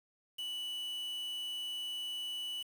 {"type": "tone with quantisation", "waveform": "triangle", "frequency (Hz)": 2960, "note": "F#7", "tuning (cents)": 0, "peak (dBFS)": -36, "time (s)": [0.38, 2.63], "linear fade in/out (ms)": 10, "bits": 8, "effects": []}